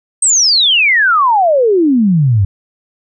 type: exponential sweep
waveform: sine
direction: down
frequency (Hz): 8510 to 92.5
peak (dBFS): -7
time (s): 0.22-2.45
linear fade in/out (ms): 5
effects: none